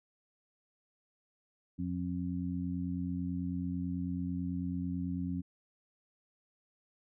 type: harmonic tone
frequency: 89.1 Hz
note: F2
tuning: 35 cents sharp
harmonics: 1 / 2 / 3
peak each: -40 / -36 / -37 dBFS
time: 1.78-5.42 s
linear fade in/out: 20 ms
effects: none